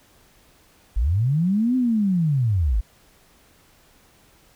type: linear two-way sweep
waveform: sine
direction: up then down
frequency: 44.14 to 260 to 44.14 Hz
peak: -17 dBFS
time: 0.96-2.81 s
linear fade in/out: 10 ms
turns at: 1.76 s
effects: pink hiss -56 dBFS RMS until 4.55 s